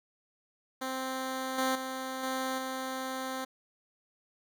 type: tone with level steps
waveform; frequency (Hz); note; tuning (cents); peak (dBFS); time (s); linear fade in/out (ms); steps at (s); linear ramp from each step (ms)
10% pulse; 261.6; C4; 0; -25 / -19 / -27 / -23 / -26; 0.81-3.45; 10; 1.58 / 1.75 / 2.23 / 2.58; 5
effects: none